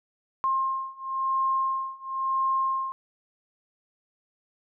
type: beating tone pair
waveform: sine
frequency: 1063 / 1063.97 Hz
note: C6 / C6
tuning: +27 / +29 cents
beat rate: 0.97 Hz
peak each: -28 / -27 dBFS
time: 0.44-2.92 s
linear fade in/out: 0 ms
effects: none